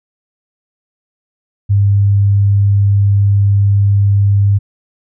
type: tone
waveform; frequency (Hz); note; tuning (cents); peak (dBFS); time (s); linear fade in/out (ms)
sine; 100.4; G2; +42; -7; 1.69-4.59; 20
effects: none